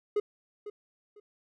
triangle tone with echo, 416.7 Hz, G#4, 6 cents sharp, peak -22 dBFS, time 0.16-0.2 s, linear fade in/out 5 ms, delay 500 ms, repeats 2, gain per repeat -13 dB, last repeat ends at 1.2 s, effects none

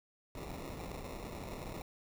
pink noise with sample-and-hold, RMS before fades -44 dBFS, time 0.35-1.82 s, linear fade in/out 2 ms, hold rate 1575 Hz, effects none

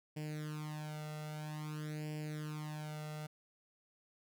sawtooth tone with flanger, 152.4 Hz, D#3, 36 cents flat, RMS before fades -43 dBFS, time 0.16-3.27 s, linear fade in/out 10 ms, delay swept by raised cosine 0.39 to 1.49 ms, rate 0.51 Hz, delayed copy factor +0.85, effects none

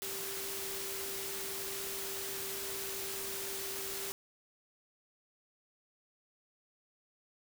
sine tone in noise, 391.1 Hz, G4, 4 cents flat, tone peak -45 dBFS, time 0.02-4.12 s, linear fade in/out 0 ms, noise white, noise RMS -40 dBFS, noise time 0.02-4.12 s, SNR -8 dB, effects none

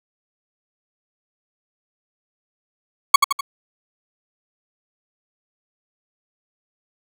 40% pulse tone with echo, 1108.7 Hz, C#6, in tune, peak -3 dBFS, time 3.14-3.16 s, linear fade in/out 5 ms, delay 83 ms, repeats 3, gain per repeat -6 dB, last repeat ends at 3.409 s, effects none

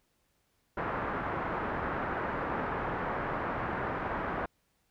white low-pass noise, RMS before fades -34 dBFS, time 0.77-4.46 s, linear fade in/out 5 ms, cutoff 1500 Hz, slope 24 dB/octave, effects pink hiss -74 dBFS RMS until 4.9 s

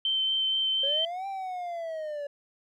sine tone with vibrato, 3100 Hz, G7, 20 cents flat, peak -24 dBFS, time 0.05-1.05 s, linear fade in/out 2 ms, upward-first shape sine, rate 4.2 Hz, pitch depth 10 cents each way
triangle linear two-way sweep, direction up then down, 537 to 790 to 567 Hz, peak -30 dBFS, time 0.83-2.27 s, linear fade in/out 5 ms, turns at 1.27 s
effects none

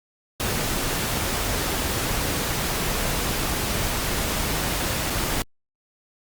pink noise with dropouts, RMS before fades -25 dBFS, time 0.4-5.42 s, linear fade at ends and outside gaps 0 ms, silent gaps 5.1-5.104 s, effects Opus 48 kbps

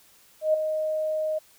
sine tone with ADSR envelope, 622.3 Hz, D#5, in tune, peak -16 dBFS, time 0.41-1.39 s, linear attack 130 ms, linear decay 5 ms, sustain -8 dB, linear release 12 ms, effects white hiss -57 dBFS RMS until 1.58 s

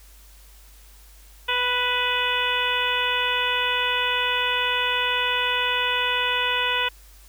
harmonic tone with a mistuned harmonic, 493.9 Hz, B4, in tune, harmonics 1 / 2 / 3 / 4 / 5 / 6 / 7, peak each -32 / -27 / -28 / -30 / -27 / -27 / -30 dBFS, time 1.48-6.89 s, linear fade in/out 10 ms, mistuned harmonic 5, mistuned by +28 cents, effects added 50 Hz sine -47 dBFS peak until 7.28 s + white hiss -53 dBFS RMS until 7.28 s

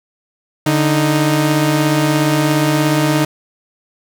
sawtooth tone pair together, 147.05 / 311.1 Hz, D3 / D#4, +3 / 0 cents, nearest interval octave + minor second, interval 1297 cents, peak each -11 dBFS, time 0.66-3.25 s, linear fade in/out 5 ms, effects none

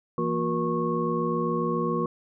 sine tone cluster, 168 / 235.4 / 361.8 / 475.1 / 1097 Hz, E3 / A#3 / F#4 / A#4 / C#6, +33 / +17 / -39 / +33 / -18 cents, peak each -30 dBFS, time 0.18-2.06 s, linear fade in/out 2 ms, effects none

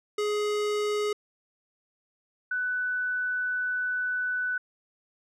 square / sine tone pair in turn, 418.1 / 1493.3 Hz, G#4 / F#6, +12 / +16 cents, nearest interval octave + minor seventh, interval 2204 cents, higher second, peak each -26 / -26 dBFS, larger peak neither, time 0.18-1.13 / 2.51-4.58 s, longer second, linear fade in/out 5 ms, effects low-pass 8000 Hz 12 dB/octave

